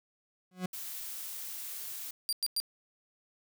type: tone with exponential growth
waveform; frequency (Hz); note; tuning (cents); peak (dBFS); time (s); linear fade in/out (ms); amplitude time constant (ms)
40% pulse; 182.9; F#3; -20; -28; 0.51-0.66; 5; 32
type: noise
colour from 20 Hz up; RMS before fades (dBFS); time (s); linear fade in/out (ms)
blue; -41; 0.73-2.11; 5
type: tone bursts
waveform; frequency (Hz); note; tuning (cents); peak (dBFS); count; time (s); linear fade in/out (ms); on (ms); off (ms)
sawtooth; 4746; D8; +17; -26; 3; 2.29-2.601; 0; 37; 100
effects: none